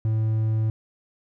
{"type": "tone", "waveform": "triangle", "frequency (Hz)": 110, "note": "A2", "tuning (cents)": 0, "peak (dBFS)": -18, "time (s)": [0.05, 0.7], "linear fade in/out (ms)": 0, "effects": []}